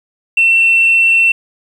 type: tone with frequency modulation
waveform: sine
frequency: 2698 Hz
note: E7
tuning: 40 cents sharp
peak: -6 dBFS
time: 0.37-1.32 s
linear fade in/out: 5 ms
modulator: 23.7 Hz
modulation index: 0.53
effects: tanh soft clip ceiling -2 dBFS + 7-bit